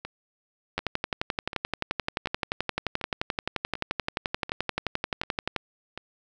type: two click trains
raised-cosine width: 0.3 ms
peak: -10 / -19 dBFS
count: 56 / 9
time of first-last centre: 0.78-5.563 / 0.05-5.976 s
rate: 11.5 / 1.35 Hz
effects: none